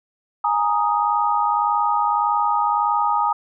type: chord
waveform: sine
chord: Ab suspended second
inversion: none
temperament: equal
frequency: 830.6 / 932.3 / 1244.5 Hz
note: Ab5 / Bb5 / Eb6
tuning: 0 / 0 / 0 cents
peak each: -21 dBFS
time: 0.44-3.33 s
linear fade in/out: 5 ms
effects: none